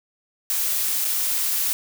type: noise with dropouts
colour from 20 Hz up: blue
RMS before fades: -23 dBFS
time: 0.5-1.73 s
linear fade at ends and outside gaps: 0 ms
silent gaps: 1.046-1.051 s
effects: none